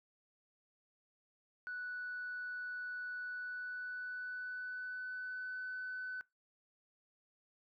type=tone with pitch glide; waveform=sine; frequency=1480 to 1505.9 Hz; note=F#6 to F#6; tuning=0 to +30 cents; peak=-39 dBFS; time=1.67-6.21 s; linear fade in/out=0 ms; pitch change=+30 cents; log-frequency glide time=3.2-5.6 s; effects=noise-tail reverb RT60 0.2 s tail -23 dB re dry + tanh soft clip ceiling -36 dBFS